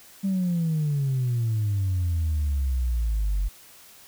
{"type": "exponential sweep", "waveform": "sine", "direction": "down", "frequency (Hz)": [198.2, 45.98], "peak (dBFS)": -20, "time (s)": [0.23, 3.49], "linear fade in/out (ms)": 20, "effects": ["tanh soft clip ceiling -19 dBFS", "white hiss -50 dBFS RMS until 4.07 s"]}